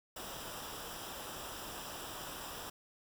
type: noise with comb filter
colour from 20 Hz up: pink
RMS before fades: -45 dBFS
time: 0.16-2.7 s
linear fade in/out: 5 ms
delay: 0.46 ms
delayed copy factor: -0.65
effects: none